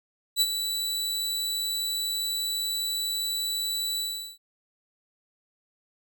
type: tone with ADSR envelope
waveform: sawtooth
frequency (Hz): 3951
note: B7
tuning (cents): 0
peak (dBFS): -15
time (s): 0.36-4.38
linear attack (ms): 52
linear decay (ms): 41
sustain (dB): -9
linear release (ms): 390
effects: none